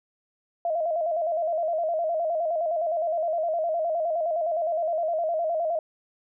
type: tone with vibrato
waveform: sine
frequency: 656 Hz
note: E5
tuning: 9 cents flat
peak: -23 dBFS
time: 0.65-5.79 s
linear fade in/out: 2 ms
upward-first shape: square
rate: 9.7 Hz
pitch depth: 76 cents each way
effects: none